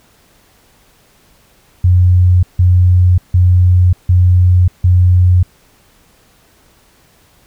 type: tone bursts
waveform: sine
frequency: 89.9 Hz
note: F#2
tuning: 49 cents flat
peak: -5 dBFS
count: 5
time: 1.84-5.43 s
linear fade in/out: 5 ms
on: 590 ms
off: 160 ms
effects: pink hiss -50 dBFS RMS until 7.46 s